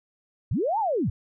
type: linear two-way sweep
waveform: sine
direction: up then down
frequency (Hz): 70.3 to 932.3 to 70.3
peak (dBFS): -22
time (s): 0.51-1.1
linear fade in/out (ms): 5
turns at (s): 0.79
effects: none